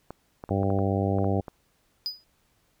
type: clicks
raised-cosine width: 1 ms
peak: -23 dBFS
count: 9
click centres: 0.106 / 0.439 / 0.492 / 0.632 / 0.703 / 0.789 / 1.186 / 1.244 / 1.482 s
type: harmonic tone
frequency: 98 Hz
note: G2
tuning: in tune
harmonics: 1 / 2 / 3 / 4 / 5 / 6 / 7 / 8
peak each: -26 / -29 / -31 / -32 / -33 / -34 / -34 / -35 dBFS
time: 0.5-1.41 s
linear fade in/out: 10 ms
type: tone with exponential decay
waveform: triangle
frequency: 4958 Hz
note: D#8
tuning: 7 cents flat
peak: -23 dBFS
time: 2.06-2.24 s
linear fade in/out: 0 ms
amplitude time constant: 38 ms
effects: pink hiss -68 dBFS RMS until 2.8 s